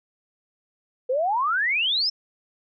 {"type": "exponential sweep", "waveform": "sine", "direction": "up", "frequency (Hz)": [485.2, 5420], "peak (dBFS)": -20, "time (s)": [1.09, 2.1], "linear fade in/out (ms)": 10, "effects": []}